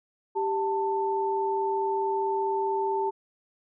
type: tone pair together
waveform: sine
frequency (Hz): 392 / 887.7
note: G4 / A5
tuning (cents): 0 / +15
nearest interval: octave + major second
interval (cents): 1415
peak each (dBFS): -27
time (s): 0.35-3.11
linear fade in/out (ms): 20
effects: none

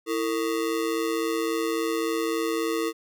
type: ring-modulated tone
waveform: square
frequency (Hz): 392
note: G4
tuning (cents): 0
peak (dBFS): -22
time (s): 0.06-2.93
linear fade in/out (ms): 50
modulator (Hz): 61.8
effects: none

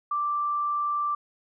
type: tone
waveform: sine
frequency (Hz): 1174.7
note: D6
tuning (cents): 0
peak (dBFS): -24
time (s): 0.11-1.15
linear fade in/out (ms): 5
effects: none

